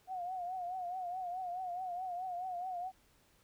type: tone with vibrato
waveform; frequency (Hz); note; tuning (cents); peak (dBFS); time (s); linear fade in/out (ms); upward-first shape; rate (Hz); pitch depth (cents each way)
sine; 726; F#5; -33; -37; 0.07-2.92; 50; triangle; 4.7; 88
effects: pink hiss -69 dBFS RMS until 3.43 s